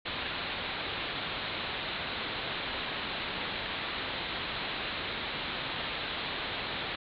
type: low-pass noise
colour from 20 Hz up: white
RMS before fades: -36 dBFS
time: 0.05-6.96 s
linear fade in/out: 10 ms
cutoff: 4100 Hz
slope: 96 dB/octave
effects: none